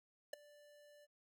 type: tone with ADSR envelope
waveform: square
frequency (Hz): 587.3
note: D5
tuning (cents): 0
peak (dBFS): -38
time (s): 0.33-1.07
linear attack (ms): 5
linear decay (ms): 7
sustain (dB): -24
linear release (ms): 34
effects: none